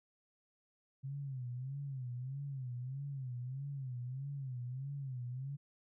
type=tone with vibrato; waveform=sine; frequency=131.6 Hz; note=C3; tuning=10 cents sharp; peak=-39 dBFS; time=1.03-5.57 s; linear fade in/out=20 ms; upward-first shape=sine; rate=1.6 Hz; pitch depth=130 cents each way; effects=none

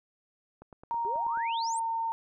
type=click train; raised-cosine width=1 ms; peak=-34 dBFS; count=8; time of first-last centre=0.62-1.373 s; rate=9.29 Hz
type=tone with pitch glide; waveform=sine; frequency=932.3 to 910.5 Hz; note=A#5 to A#5; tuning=0 to -41 cents; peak=-28 dBFS; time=0.91-2.12 s; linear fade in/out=0 ms; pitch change=-41 cents; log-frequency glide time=1.15-1.77 s
type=exponential sweep; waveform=sine; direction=up; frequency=372.4 to 9420 Hz; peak=-36 dBFS; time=1.05-1.8 s; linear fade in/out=10 ms
effects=none

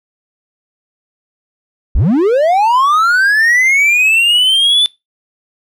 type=linear sweep; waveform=triangle; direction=up; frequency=34 to 3520 Hz; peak=-6 dBFS; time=1.95-4.86 s; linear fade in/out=0 ms; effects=noise-tail reverb RT60 0.2 s tail -21 dB re dry

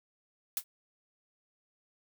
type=noise with exponential decay; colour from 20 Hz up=blue; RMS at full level=-27 dBFS; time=0.57-0.64 s; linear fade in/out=1 ms; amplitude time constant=15 ms; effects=none

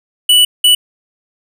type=tone bursts at uneven times; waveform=square; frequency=2960 Hz; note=F#7; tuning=in tune; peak=-6 dBFS; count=2; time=0.29-0.45 / 0.64-0.75 s; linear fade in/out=5 ms; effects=none

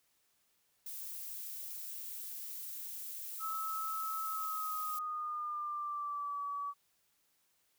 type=noise; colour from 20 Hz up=violet; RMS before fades=-44 dBFS; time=0.86-4.99 s; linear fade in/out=5 ms
type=tone with pitch glide; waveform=sine; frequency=1297 to 1142.2 Hz; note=E6 to D6; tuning=-28 to -49 cents; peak=-36 dBFS; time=3.39-6.74 s; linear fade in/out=50 ms; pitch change=-221 cents; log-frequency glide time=4.23-6.43 s
effects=white hiss -75 dBFS RMS until 7.78 s

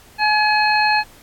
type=harmonic tone; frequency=848 Hz; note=G#5; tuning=36 cents sharp; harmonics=1 / 2 / 3 / 5; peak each=-16 / -19 / -21 / -23 dBFS; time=0.18-1.04 s; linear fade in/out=50 ms; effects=pink hiss -47 dBFS RMS until 1.22 s + AAC 64 kbps

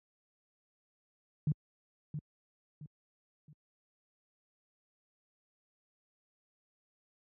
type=tone with echo; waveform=sine; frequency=150 Hz; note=D3; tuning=37 cents sharp; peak=-26 dBFS; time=1.47-1.52 s; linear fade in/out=2 ms; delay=670 ms; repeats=3; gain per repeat=-9 dB; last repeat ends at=3.53 s; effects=high-pass 60 Hz 12 dB/octave

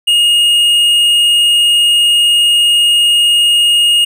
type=tone with tanh clipping; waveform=sine; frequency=2857 Hz; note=F7; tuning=39 cents sharp; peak=-8 dBFS; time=0.07-4.05 s; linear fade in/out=10 ms; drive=8 dB; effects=none

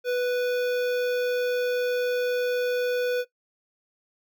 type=tone with notch filter; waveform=square; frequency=493.9 Hz; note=B4; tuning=in tune; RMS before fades=-25 dBFS; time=0.04-3.25 s; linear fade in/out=50 ms; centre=8700 Hz; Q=0.6; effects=noise-tail reverb RT60 0.1 s tail -17 dB re dry

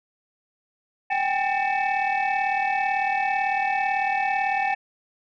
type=tone cluster; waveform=sine; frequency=772 / 810 / 1791 / 2256 / 2615 Hz; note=G5 / G#5 / A6 / C#7 / E7; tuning=-27 / -43 / +30 / +30 / -15 cents; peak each=-24 / -25 / -28 / -32 / -30 dBFS; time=1.1-4.75 s; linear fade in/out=10 ms; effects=tanh soft clip ceiling -14 dBFS

